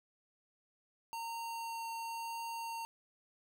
square tone with vibrato, 918 Hz, A#5, 27 cents flat, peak -40 dBFS, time 1.13-2.85 s, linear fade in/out 0 ms, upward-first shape triangle, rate 0.96 Hz, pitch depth 8 cents each way, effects none

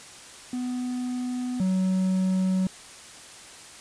triangle tone pair in turn, 249.3 / 187.21 Hz, B3 / F#3, +16 / +21 cents, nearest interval perfect fourth, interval 495 cents, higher first, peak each -25 / -19 dBFS, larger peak second, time 0.53-1.6 / 1.6-2.67 s, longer neither, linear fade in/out 2 ms, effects white hiss -45 dBFS RMS until 3.8 s + resampled to 22050 Hz

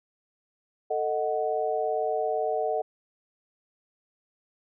sine chord, D# diminished, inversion second, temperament equal with one note detuned, 444.1 / 622.3 / 740 Hz, A4 / D#5 / F#5, +16 / 0 / 0 cents, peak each -29 dBFS, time 0.9-2.82 s, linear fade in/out 10 ms, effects none

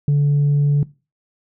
sine tone, 144.4 Hz, D3, 29 cents flat, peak -10 dBFS, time 0.08-0.83 s, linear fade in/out 2 ms, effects noise-tail reverb RT60 0.3 s tail -21 dB re dry + tanh soft clip ceiling -11 dBFS

